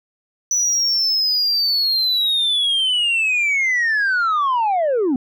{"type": "linear sweep", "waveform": "sine", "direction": "down", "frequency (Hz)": [5970, 238.7], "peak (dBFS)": -13, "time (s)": [0.51, 5.16], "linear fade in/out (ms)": 2, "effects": ["tanh soft clip ceiling -14 dBFS"]}